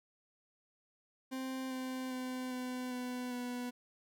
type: tone with pitch steps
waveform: 40% pulse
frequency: 261.6 / 258.4 / 255.3 / 252.3 / 249.2 / 246.2 Hz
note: C4 / C4 / C4 / B3 / B3 / B3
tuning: 0 / -21 / -42 / +37 / +16 / -5 cents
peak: -37 dBFS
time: 1.31-3.71 s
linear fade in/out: 20 ms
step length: 400 ms
effects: none